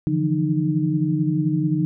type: tone cluster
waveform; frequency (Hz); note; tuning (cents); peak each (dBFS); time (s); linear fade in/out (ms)
sine; 146.5 / 162.2 / 173.6 / 307.4; D3 / E3 / F3 / D#4; -4 / -28 / -10 / -21; -23 / -25 / -25 / -22; 0.07-1.85; 0
effects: none